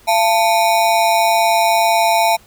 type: ring-modulated tone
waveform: square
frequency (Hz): 784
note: G5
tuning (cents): 0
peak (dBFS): -9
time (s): 0.07-2.37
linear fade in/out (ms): 20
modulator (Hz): 101
effects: pink hiss -48 dBFS RMS until 2.46 s